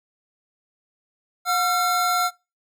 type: tone pair together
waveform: square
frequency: 721.5 / 1364 Hz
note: F#5 / F6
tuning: -44 / -41 cents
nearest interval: major seventh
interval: 1103 cents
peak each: -24 / -21 dBFS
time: 1.45-2.31 s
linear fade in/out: 50 ms
effects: noise-tail reverb RT60 0.3 s tail -26 dB re dry